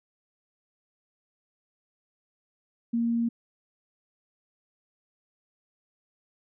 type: tone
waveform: sine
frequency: 233.1 Hz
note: A#3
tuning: in tune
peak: -23 dBFS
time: 2.93-3.29 s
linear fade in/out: 10 ms
effects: none